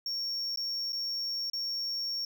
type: tone with dropouts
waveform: triangle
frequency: 5510 Hz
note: F8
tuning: 24 cents flat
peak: -30 dBFS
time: 0.06-2.25 s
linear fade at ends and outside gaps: 2 ms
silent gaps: 0.56-0.573 / 0.923-0.929 / 1.5-1.533 s
effects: none